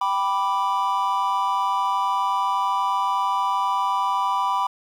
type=chord; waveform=triangle; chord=G major; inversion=none; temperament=equal; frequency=784 / 987.8 / 1174.7 Hz; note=G5 / B5 / D6; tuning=0 / 0 / 0 cents; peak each=-25 / -20 / -24 dBFS; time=0.01-4.67 s; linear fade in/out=5 ms; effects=9-bit